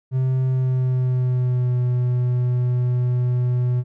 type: tone with pitch glide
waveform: triangle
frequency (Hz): 130 to 123.91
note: C3 to B2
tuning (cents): -11 to +6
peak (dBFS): -15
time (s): 0.11-3.84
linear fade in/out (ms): 50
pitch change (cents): -83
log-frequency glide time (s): 0.46-1.77
effects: none